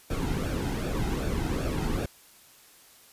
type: noise with flanger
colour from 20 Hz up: brown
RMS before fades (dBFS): -29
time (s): 0.1-2.06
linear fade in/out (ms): 5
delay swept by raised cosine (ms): 0.98 to 1.78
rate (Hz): 2.6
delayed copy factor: -0.6
effects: white hiss -55 dBFS RMS until 3.12 s + resampled to 32000 Hz